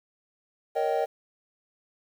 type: chord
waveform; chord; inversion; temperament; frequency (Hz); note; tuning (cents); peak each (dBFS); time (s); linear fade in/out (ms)
triangle; Eb dominant seventh; second; just; 466.7 / 560 / 622.3 / 777.8; Bb4 / Db5 / Eb5 / G5; +2 / +18 / 0 / -14; -27 / -29 / -27 / -27; 0.75-1.06; 20
effects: 9-bit